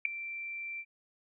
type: tone with ADSR envelope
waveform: sine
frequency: 2349 Hz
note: D7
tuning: in tune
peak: -19 dBFS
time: 0.05-0.85 s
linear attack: 4 ms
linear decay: 3 ms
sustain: -18 dB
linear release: 55 ms
effects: none